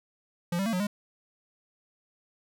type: tone with pitch steps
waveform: square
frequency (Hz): 173.2 / 195.1 / 227.1 / 181.8 / 205.5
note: F3 / G3 / A#3 / F#3 / G#3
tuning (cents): -14 / -8 / -45 / -30 / -18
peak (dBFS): -27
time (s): 0.52-0.87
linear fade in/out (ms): 5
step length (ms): 70
effects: none